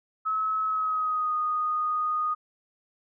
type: tone with pitch glide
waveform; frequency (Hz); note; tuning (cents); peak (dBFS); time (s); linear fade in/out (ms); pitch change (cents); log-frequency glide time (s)
sine; 1289 to 1237.2; E6 to D#6; -39 to -10; -24; 0.25-2.35; 20; -71; 0.65-1.35
effects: none